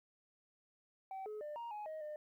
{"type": "tone with pitch steps", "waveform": "sine", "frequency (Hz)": [768, 425.7, 597, 937, 839, 627, 604], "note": ["G5", "G#4", "D5", "A#5", "G#5", "D#5", "D5"], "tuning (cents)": [-36, 43, 28, 9, 17, 13, 48], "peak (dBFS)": -40, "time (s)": [1.11, 2.16], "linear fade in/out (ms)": 2, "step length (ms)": 150, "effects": ["tanh soft clip ceiling -41 dBFS", "13-bit"]}